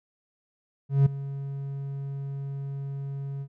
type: tone with ADSR envelope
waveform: triangle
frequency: 138.59 Hz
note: C#3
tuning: in tune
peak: -12 dBFS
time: 0.89-3.48 s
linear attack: 170 ms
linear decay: 7 ms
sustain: -17 dB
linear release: 65 ms
effects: none